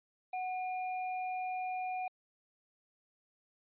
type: tone with sample-and-hold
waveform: sine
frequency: 740 Hz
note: F#5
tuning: in tune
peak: -34 dBFS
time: 0.33-2.08 s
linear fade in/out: 5 ms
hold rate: 3150 Hz
effects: resampled to 8000 Hz